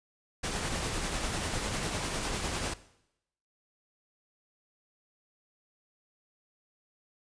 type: noise with tremolo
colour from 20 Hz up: pink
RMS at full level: -32 dBFS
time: 0.43-2.74 s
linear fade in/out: 10 ms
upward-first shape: sine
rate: 10 Hz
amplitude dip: 30%
effects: noise-tail reverb RT60 0.8 s tail -17 dB re dry + resampled to 22050 Hz